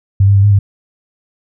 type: tone with pitch steps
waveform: sine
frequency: 98 / 100 / 98.6 / 102.8 / 99.5 Hz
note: G2 / G2 / G2 / G#2 / G2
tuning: 0 / +35 / +11 / -17 / +26 cents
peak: -5 dBFS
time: 0.2-0.59 s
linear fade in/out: 5 ms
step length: 78 ms
effects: none